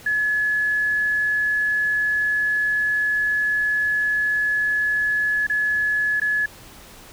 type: tone with dropouts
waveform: sine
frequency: 1703 Hz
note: G#6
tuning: 43 cents sharp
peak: -18 dBFS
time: 0.06-6.46 s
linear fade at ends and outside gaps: 5 ms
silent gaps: 5.468-5.497 / 6.2-6.216 s
effects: pink hiss -44 dBFS RMS until 7.12 s